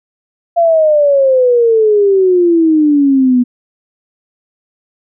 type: exponential sweep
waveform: sine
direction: down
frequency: 690 to 242.8 Hz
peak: -6 dBFS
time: 0.56-3.44 s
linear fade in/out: 20 ms
effects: none